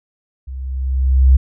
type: tone with level ramp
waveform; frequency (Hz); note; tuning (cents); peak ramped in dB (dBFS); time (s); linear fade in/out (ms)
sine; 65.5; C2; +2; -26 to -4; 0.47-1.37; 10
effects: none